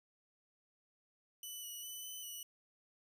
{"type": "tone with pitch steps", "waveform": "10% pulse", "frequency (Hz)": [2983, 2936, 2995, 3015, 2946], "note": ["F#7", "F#7", "F#7", "F#7", "F#7"], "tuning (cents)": [13, -14, 20, 32, -8], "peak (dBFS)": -37, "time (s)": [1.43, 2.43], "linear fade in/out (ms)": 2, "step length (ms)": 200, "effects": []}